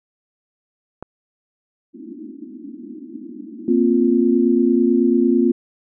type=click; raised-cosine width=1 ms; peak=-17 dBFS; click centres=1.026 s
type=band-pass noise; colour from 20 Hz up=white; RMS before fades=-35 dBFS; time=1.93-4.5 s; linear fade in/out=50 ms; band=210 to 340 Hz; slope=96 dB/octave
type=chord; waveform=sine; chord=Bb suspended second; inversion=none; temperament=just; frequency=233.1 / 262.2 / 349.6 Hz; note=Bb3 / C4 / F4; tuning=0 / +4 / +2 cents; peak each=-17 dBFS; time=3.68-5.52 s; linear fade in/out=5 ms
effects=none